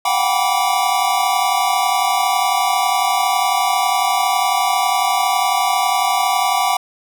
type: tone cluster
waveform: square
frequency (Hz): 719 / 757 / 789 / 976 / 1160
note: F#5 / F#5 / G5 / B5 / D6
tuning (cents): -50 / +39 / +11 / -21 / -22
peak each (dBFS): -22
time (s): 0.05-6.77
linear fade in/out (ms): 5
effects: none